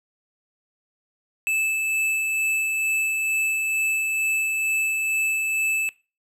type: tone with tremolo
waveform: square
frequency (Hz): 2625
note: E7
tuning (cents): -8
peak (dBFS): -20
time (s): 1.47-5.89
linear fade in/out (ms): 0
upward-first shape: sine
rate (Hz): 2.2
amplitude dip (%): 25
effects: noise-tail reverb RT60 0.3 s tail -20 dB re dry + low-pass 12000 Hz 12 dB/octave